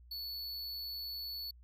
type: tone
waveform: square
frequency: 4435 Hz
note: C#8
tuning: in tune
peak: -40 dBFS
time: 0.11-1.51 s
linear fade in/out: 5 ms
effects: added 60 Hz sine -55 dBFS peak until 1.63 s